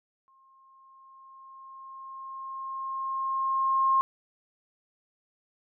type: tone with exponential growth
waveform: sine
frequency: 1068 Hz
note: C6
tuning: 35 cents sharp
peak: -19 dBFS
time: 0.28-4.01 s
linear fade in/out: 0 ms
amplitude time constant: 810 ms
effects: none